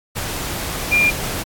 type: tone in noise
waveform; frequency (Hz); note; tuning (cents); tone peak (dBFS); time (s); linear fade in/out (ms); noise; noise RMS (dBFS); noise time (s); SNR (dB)
sine; 2400; D7; +37; -12; 0.91-1.11; 20; pink; -25; 0.15-1.44; +10
effects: AAC 64 kbps